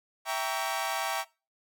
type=chord; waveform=sawtooth; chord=E diminished seventh; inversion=none; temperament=equal with one note detuned; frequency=659.3 / 784 / 932.3 / 1128.8 Hz; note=E5 / G5 / Bb5 / Db6; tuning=0 / 0 / 0 / +31 cents; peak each=-31 / -30 / -32 / -32 dBFS; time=0.25-1.25 s; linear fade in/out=50 ms; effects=noise-tail reverb RT60 0.3 s tail -21 dB re dry